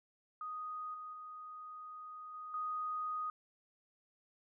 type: tone with level steps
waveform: sine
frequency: 1244.5 Hz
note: D#6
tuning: in tune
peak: -40 / -44 / -46 / -44 / -36 dBFS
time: 0.41-3.3 s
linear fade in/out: 2 ms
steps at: 0.94 / 1.13 / 2.34 / 2.54 s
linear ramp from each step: 2 ms
effects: none

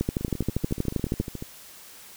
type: two click trains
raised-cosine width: 3 ms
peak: -11 / -20 dBFS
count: 16 / 18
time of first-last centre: 0.01-1.2 / 0.21-1.424 s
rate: 12.6 / 14 Hz
effects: white hiss -47 dBFS RMS until 2.16 s

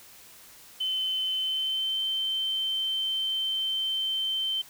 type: tone with pitch glide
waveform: sine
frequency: 3059 to 3102 Hz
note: G7 to G7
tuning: -43 to -19 cents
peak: -25 dBFS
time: 0.8-4.62 s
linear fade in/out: 10 ms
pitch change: +24 cents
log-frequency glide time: 1.36-2.02 s
effects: tanh soft clip ceiling -21 dBFS + white hiss -51 dBFS RMS until 4.69 s

